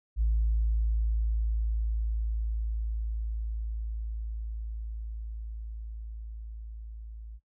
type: tone with level ramp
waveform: sine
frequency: 55 Hz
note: A1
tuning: in tune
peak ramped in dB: -21 to -40 dBFS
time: 0.16-7.4 s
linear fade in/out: 50 ms
effects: noise-tail reverb RT60 0.1 s tail -22 dB re dry + tanh soft clip ceiling -19 dBFS